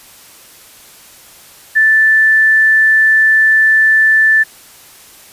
sine tone, 1760 Hz, A6, in tune, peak -6 dBFS, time 1.75-4.44 s, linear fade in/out 20 ms, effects white hiss -40 dBFS RMS until 5.32 s + resampled to 32000 Hz

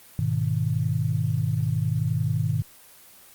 sine chord, G# minor, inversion none, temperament just, 103.83 / 124.59 / 155.74 Hz, G#2 / B2 / D#3, 0 / +16 / +2 cents, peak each -26 dBFS, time 0.19-2.62 s, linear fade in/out 0 ms, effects white hiss -50 dBFS RMS until 3.34 s + Opus 24 kbps

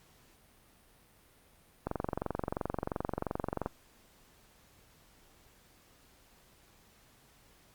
click train, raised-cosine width 1 ms, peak -18 dBFS, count 42, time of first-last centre 1.87-3.66 s, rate 22.9 Hz, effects pink hiss -63 dBFS RMS until 7.74 s + Opus 48 kbps

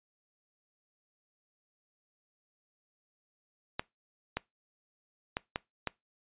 clicks, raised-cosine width 0.3 ms, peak -15 dBFS, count 5, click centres 3.795 / 4.37 / 5.369 / 5.559 / 5.873 s, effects noise-tail reverb RT60 0.2 s tail -23 dB re dry + resampled to 8000 Hz

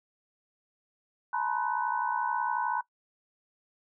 sine tone cluster, 858 / 912 / 971 / 1042 / 1497 Hz, A5 / A#5 / B5 / C6 / F#6, -44 / -38 / -30 / -7 / +20 cents, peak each -35 / -35 / -31 / -36 / -35 dBFS, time 1.33-2.81 s, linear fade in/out 5 ms, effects noise-tail reverb RT60 0.1 s tail -21 dB re dry

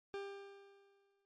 40% pulse tone with exponential decay, 397.6 Hz, G4, 25 cents sharp, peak -39 dBFS, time 0.14-1.25 s, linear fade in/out 0 ms, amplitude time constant 240 ms, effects low-pass 4000 Hz 12 dB/octave + MP3 48 kbps

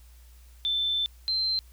sine tone pair in turn, 3537 / 4120 Hz, A7 / C8, +8 / -28 cents, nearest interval minor third, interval 264 cents, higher second, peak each -24 dBFS, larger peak neither, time 0.65-1.06 / 1.28-1.59 s, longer first, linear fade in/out 0 ms, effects added 60 Hz sine -49 dBFS peak until 1.72 s + white hiss -61 dBFS RMS until 1.72 s

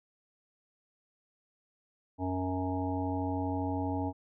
harmonic tone, 92.5 Hz, F#2, in tune, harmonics 1 / 3 / 5 / 7 / 9 / 10, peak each -35 / -33 / -42 / -41 / -38 / -45 dBFS, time 2.18-4.13 s, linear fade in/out 50 ms, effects none

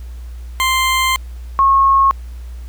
20% pulse / sine tone pair in turn, 1046.5 / 1089.6 Hz, C6 / C#6, 0 / -30 cents, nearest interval minor second, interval 70 cents, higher second, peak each -8 dBFS, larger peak neither, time 0.6-1.16 / 1.59-2.11 s, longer first, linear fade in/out 0 ms, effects added 60 Hz sine -27 dBFS peak until 2.68 s + pink hiss -49 dBFS RMS until 2.68 s

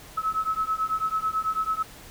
sine beating tone pair, 1290 / 1299.1 Hz, E6 / E6, -38 / -26 cents, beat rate 9.1 Hz, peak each -27 dBFS, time 0.17-1.83 s, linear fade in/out 10 ms, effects pink hiss -46 dBFS RMS until 2.1 s

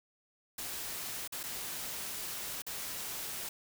white noise with dropouts, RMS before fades -40 dBFS, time 0.58-3.49 s, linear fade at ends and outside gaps 5 ms, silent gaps 1.277-1.322 / 1.432-1.436 / 2.621-2.665 s, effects none

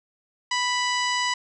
harmonic tone, 988 Hz, B5, in tune, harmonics 1 / 2 / 3 / 4 / 5 / 6 / 7 / 8, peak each -26 / -27 / -30 / -35 / -32 / -37 / -40 / -38 dBFS, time 0.51-1.34 s, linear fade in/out 5 ms, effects none

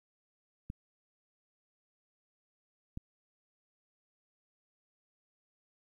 clicks, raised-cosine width 5 ms, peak -27 dBFS, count 2, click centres 0.701 / 2.974 s, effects 11-bit

